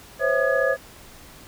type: tone cluster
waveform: sine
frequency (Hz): 510 / 545 / 654 / 1221 / 1686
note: C5 / C#5 / E5 / D#6 / G#6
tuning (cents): -44 / -29 / -14 / -33 / +26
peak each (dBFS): -24 / -22 / -27 / -31 / -24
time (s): 0.19-0.77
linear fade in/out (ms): 50
effects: pink hiss -46 dBFS RMS until 1.47 s